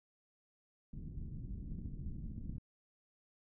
pink low-pass noise, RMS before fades -44 dBFS, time 0.93-2.57 s, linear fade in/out 5 ms, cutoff 230 Hz, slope 24 dB/octave
clicks, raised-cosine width 5 ms, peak -33 dBFS, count 6, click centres 1.72 / 1.786 / 1.858 / 2.381 / 2.496 / 2.581 s
effects none

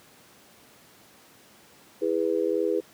sine chord, E major, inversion none, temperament just, 329.6 / 412 / 494.4 Hz, E4 / G#4 / B4, 0 / -14 / +2 cents, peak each -28 / -26 / -27 dBFS, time 2.01-2.81 s, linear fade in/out 20 ms, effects pink hiss -54 dBFS RMS until 2.93 s + high-pass 150 Hz 12 dB/octave

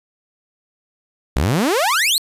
sawtooth exponential sweep, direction up, 56.6 to 4435 Hz, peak -11 dBFS, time 1.36-2.18 s, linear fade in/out 0 ms, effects resampled to 32000 Hz + 8-bit

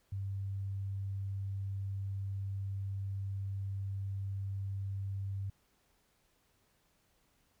sine tone, 98 Hz, G2, in tune, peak -35 dBFS, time 0.12-5.5 s, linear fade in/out 5 ms, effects pink hiss -73 dBFS RMS until 7.6 s

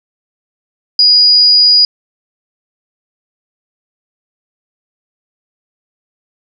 sine tone, 4902 Hz, D#8, 27 cents flat, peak -4 dBFS, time 0.99-1.85 s, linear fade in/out 2 ms, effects none

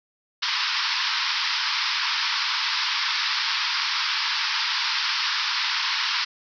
white band-pass noise, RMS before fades -25 dBFS, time 0.42-6.25 s, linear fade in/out 10 ms, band 890 to 5400 Hz, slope 96 dB/octave, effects none

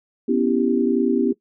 sine chord, C# half-diminished seventh, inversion third, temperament equal, 246.9 / 277.2 / 329.6 / 392 Hz, B3 / C#4 / E4 / G4, 0 / 0 / 0 / 0 cents, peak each -20 / -22 / -23 / -22 dBFS, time 0.28-1.33 s, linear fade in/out 10 ms, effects noise-tail reverb RT60 0.1 s tail -18 dB re dry

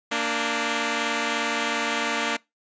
5% pulse tone pair together, 231 / 293.7 Hz, A#3 / D4, -16 / 0 cents, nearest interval major third, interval 416 cents, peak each -15 dBFS, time 0.11-2.37 s, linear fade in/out 10 ms, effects noise-tail reverb RT60 0.2 s tail -23 dB re dry + resampled to 16000 Hz

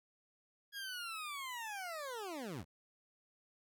20% pulse linear sweep, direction down, 1661.2 to 61.74 Hz, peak -37 dBFS, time 0.72-2.65 s, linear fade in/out 50 ms, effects none

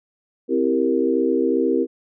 sine chord, C dominant seventh, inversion none, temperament equal, 261.6 / 329.6 / 392 / 466.2 Hz, C4 / E4 / G4 / Bb4, 0 / 0 / 0 / 0 cents, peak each -22 dBFS, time 0.48-1.87 s, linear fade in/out 50 ms, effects none

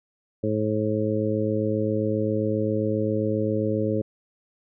harmonic tone, 107.5 Hz, A2, 40 cents flat, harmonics 1 / 2 / 3 / 4 / 5, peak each -28 / -28 / -28 / -28 / -28 dBFS, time 0.43-4.02 s, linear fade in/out 10 ms, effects none

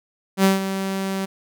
sawtooth tone with ADSR envelope, 192.9 Hz, G3, 28 cents flat, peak -8 dBFS, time 0.37-1.26 s, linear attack 72 ms, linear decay 150 ms, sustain -11 dB, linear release 15 ms, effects none

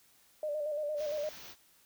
sine tone with vibrato, 598 Hz, D5, 31 cents sharp, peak -32 dBFS, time 0.43-1.29 s, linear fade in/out 2 ms, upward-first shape square, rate 8.7 Hz, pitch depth 41 cents each way
white band-stop noise, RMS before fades -49 dBFS, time 0.96-1.56 s, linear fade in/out 50 ms, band 6600 to 15000 Hz, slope 96 dB/octave
effects white hiss -65 dBFS RMS until 1.85 s

